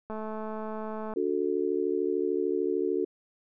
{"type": "click train", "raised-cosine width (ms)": 1, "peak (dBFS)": -24, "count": 226, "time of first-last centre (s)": [0.1, 1.137], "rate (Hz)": 217}
{"type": "chord", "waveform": "sine", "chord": "D major", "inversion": "none", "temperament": "just", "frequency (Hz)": [293.7, 367.1, 440.5], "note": ["D4", "F#4", "A4"], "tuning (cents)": [0, -14, 2], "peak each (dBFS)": [-32, -28, -30], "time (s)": [1.16, 3.05], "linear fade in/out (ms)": 5}
{"effects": []}